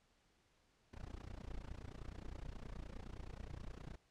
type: noise with amplitude modulation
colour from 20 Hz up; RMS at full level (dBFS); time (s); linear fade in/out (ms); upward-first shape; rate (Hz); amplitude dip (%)
brown; -45; 0.93-3.96; 5; sine; 29.6; 100
effects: pink hiss -75 dBFS RMS until 4.1 s + low-pass 7000 Hz 12 dB/octave